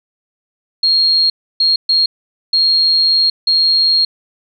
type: tone bursts at uneven times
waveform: sine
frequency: 4254 Hz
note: C8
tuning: 28 cents sharp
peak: -9 dBFS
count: 5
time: 0.83-1.3 / 1.6-1.76 / 1.89-2.06 / 2.53-3.3 / 3.47-4.05 s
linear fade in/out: 5 ms
effects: none